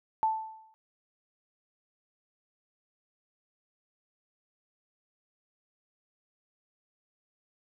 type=tone with exponential decay; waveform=sine; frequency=880 Hz; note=A5; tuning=in tune; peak=-21 dBFS; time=0.23-0.74 s; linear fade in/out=0 ms; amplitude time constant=110 ms; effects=none